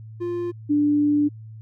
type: tone pair in turn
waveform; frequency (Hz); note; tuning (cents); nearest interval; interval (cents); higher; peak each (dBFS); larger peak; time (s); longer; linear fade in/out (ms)
triangle / sine; 349.2 / 293.6; F4 / D4; 0 / 0; minor third; 300; first; -22 / -16; second; 0.2-0.52 / 0.69-1.29; second; 20
effects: added 110 Hz sine -37 dBFS peak until 1.61 s